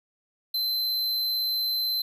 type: tone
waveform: square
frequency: 4079 Hz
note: C8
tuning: 45 cents flat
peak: -25 dBFS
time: 0.54-2.02 s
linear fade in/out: 5 ms
effects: none